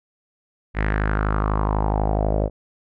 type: tone with low-pass filter sweep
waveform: sawtooth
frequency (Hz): 52.1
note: G#1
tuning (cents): +6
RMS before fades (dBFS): -21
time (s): 0.74-2.5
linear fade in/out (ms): 50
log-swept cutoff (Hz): 2000 to 560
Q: 4.1
effects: none